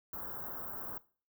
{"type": "band-stop noise", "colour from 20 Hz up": "white", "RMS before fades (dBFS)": -42, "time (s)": [0.13, 0.98], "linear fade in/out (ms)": 2, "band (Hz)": [1500, 15000], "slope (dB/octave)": 48, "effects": ["noise-tail reverb RT60 0.4 s tail -19 dB re dry"]}